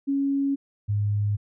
sine tone pair in turn, 277.2 / 103.32 Hz, C#4 / G#2, 0 / -8 cents, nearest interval octave + perfect fourth, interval 1708 cents, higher first, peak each -21 dBFS, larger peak neither, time 0.07-0.56 / 0.88-1.37 s, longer neither, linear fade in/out 20 ms, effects none

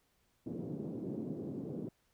white band-pass noise, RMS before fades -41 dBFS, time 0.46-1.89 s, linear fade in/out 5 ms, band 130 to 370 Hz, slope 24 dB/octave, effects pink hiss -75 dBFS RMS until 2.13 s

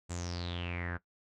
sawtooth tone with low-pass filter sweep, 87.31 Hz, F2, in tune, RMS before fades -38 dBFS, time 0.09-0.98 s, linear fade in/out 20 ms, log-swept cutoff 7900 to 1500 Hz, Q 8.1, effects noise-tail reverb RT60 0.1 s tail -17 dB re dry

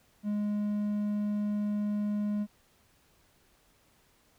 triangle tone, 207.7 Hz, G#3, in tune, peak -26 dBFS, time 0.23-2.47 s, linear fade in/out 50 ms, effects pink hiss -66 dBFS RMS until 4.38 s

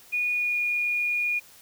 sine tone with pitch glide, 2455 to 2438 Hz, D#7 to D#7, -24 to -36 cents, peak -23 dBFS, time 0.12-1.4 s, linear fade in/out 20 ms, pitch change -12 cents, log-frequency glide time 0.34-0.58 s, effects white hiss -52 dBFS RMS until 1.61 s

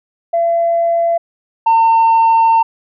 sine tone pair in turn, 677 / 906.6 Hz, E5 / A#5, +46 / -48 cents, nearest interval perfect fourth, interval 506 cents, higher second, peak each -10 / -5 dBFS, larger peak second, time 0.33-1.18 / 1.66-2.63 s, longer second, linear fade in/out 10 ms, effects tanh soft clip ceiling -6 dBFS

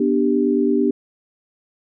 sine chord, G major, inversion first, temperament just, 245 / 294 / 392 Hz, B3 / D4 / G4, -14 / +2 / 0 cents, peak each -19 dBFS, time 0-0.91 s, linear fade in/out 5 ms, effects none

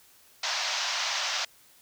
white band-pass noise, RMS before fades -30 dBFS, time 0.43-1.45 s, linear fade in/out 5 ms, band 620 to 6100 Hz, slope 48 dB/octave, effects white hiss -58 dBFS RMS until 1.81 s

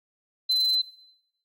sine tone, 4055 Hz, B7, 45 cents sharp, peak -20 dBFS, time 0.49-0.82 s, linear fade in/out 10 ms
violet noise bursts, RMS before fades -36 dBFS, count 6, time 0.51-0.753 s, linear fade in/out 5 ms, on 23 ms, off 21 ms
effects noise-tail reverb RT60 0.8 s tail -18 dB re dry + AAC 48 kbps

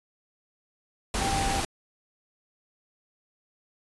sine tone in noise, 787 Hz, G5, 7 cents sharp, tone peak -28 dBFS, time 1.21-1.6 s, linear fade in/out 2 ms, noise pink, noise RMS -28 dBFS, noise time 1.14-1.65 s, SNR -3 dB, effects resampled to 24000 Hz

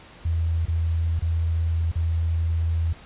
sine tone with dropouts, 82.41 Hz, E2, in tune, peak -20 dBFS, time 0.25-2.93 s, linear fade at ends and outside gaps 5 ms, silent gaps 0.655-0.682 / 1.194-1.221 / 1.916-1.956 s, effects pink hiss -47 dBFS RMS until 3.05 s + resampled to 8000 Hz

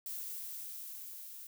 violet noise with level ramp, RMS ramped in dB -41 to -49 dBFS, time 0.06-1.47 s, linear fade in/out 2 ms, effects none

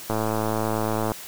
click train, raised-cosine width 1 ms, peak -11 dBFS, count 112, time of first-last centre 0.1-1.118 s, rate 109 Hz, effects white hiss -39 dBFS RMS until 1.27 s

